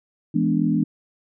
sine chord, E dominant seventh, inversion none, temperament equal, 164.81 / 207.7 / 246.9 / 293.7 Hz, E3 / G#3 / B3 / D4, 0 / 0 / 0 / 0 cents, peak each -23 dBFS, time 0.34-0.84 s, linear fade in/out 10 ms, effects none

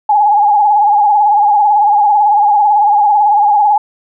sine tone with vibrato, 830.6 Hz, G#5, in tune, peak -6 dBFS, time 0.09-3.78 s, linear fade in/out 5 ms, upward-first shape sine, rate 18 Hz, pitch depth 60 cents each way, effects none

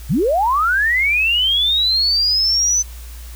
sine linear sweep, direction up, 103.83 to 6100 Hz, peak -13 dBFS, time 0.09-2.83 s, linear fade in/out 20 ms, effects added 59 Hz sine -31 dBFS peak until 3.35 s + white hiss -42 dBFS RMS until 3.35 s

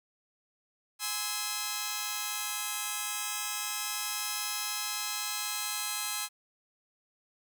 5% pulse chord, Ab augmented, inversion none, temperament just, 830.6 / 1038.3 / 1297.8 Hz, Ab5 / C6 / E6, 0 / -14 / -27 cents, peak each -25 / -26 / -24 dBFS, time 0.99-6.29 s, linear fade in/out 50 ms, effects none

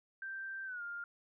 sine tone with pitch glide, 1568 to 1405 Hz, G6 to F6, 0 to +10 cents, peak -40 dBFS, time 0.22-1.04 s, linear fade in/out 2 ms, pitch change -190 cents, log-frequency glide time 0.65-0.82 s, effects none

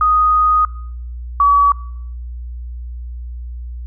sine tone pair in turn, 1244.5 / 1139.5 Hz, D#6 / C#6, 0 / +47 cents, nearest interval major second, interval 153 cents, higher first, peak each -10 / -8 dBFS, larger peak second, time 0.01-0.65 / 1.4-1.72 s, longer first, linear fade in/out 2 ms, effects noise-tail reverb RT60 0.7 s tail -22 dB re dry + added 60 Hz sine -25 dBFS peak until 3.86 s

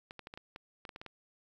clicks, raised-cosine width 0.3 ms, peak -29 dBFS, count 11, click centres 0.109 / 0.193 / 0.271 / 0.339 / 0.375 / 0.561 / 0.852 / 0.892 / 0.961 / 1.015 / 1.063 s, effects 10-bit

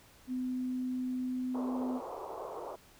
sine tone, 253.9 Hz, B3, 48 cents sharp, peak -32 dBFS, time 0.27-2.01 s, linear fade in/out 50 ms
pink band-pass noise, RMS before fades -42 dBFS, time 1.54-2.76 s, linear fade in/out 10 ms, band 370 to 1100 Hz, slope 48 dB/octave
effects pink hiss -60 dBFS RMS until 2.99 s

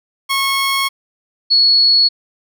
15% pulse / sine tone pair in turn, 1093 / 4372 Hz, C#6 / C#8, -25 / -25 cents, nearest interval 2 octaves, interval 2400 cents, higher second, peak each -8 dBFS, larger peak neither, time 0.29-0.89 / 1.5-2.09 s, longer first, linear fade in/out 20 ms, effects none

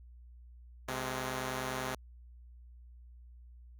5% pulse tone pair together, 129.5 / 209.2 Hz, C3 / G#3, -17 / +13 cents, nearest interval minor sixth, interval 830 cents, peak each -25 / -29 dBFS, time 0.88-1.95 s, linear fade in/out 5 ms, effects added 60 Hz sine -51 dBFS peak until 3.79 s

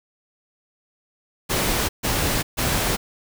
pink noise bursts, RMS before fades -22 dBFS, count 3, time 1.49-2.97 s, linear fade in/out 20 ms, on 400 ms, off 140 ms, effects none

